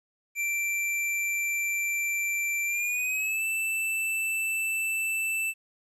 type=tone with pitch glide; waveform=square; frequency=2349 to 2652 Hz; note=D7 to E7; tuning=0 to +10 cents; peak=-27 dBFS; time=0.35-5.54 s; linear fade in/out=50 ms; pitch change=+210 cents; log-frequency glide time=2.65-3.44 s; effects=resampled to 32000 Hz + 11-bit